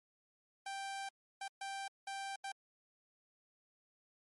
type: tone bursts at uneven times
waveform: sawtooth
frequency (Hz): 785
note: G5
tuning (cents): +2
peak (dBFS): -37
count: 5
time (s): 0.66-1.09 / 1.41-1.48 / 1.61-1.88 / 2.07-2.36 / 2.44-2.52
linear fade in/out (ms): 5
effects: MP3 48 kbps